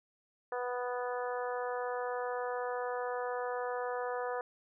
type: harmonic tone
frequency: 246.9 Hz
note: B3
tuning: in tune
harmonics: 2 / 3 / 4 / 5 / 6 / 7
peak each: -36 / -40 / -42 / -44 / -46 / -47 dBFS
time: 0.52-4.41 s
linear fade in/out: 2 ms
effects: none